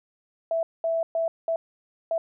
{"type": "tone bursts at uneven times", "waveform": "sine", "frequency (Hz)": 659.3, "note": "E5", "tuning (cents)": 0, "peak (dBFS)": -22, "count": 5, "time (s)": [[0.51, 0.63], [0.84, 1.03], [1.15, 1.28], [1.48, 1.56], [2.11, 2.18]], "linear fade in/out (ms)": 2, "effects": []}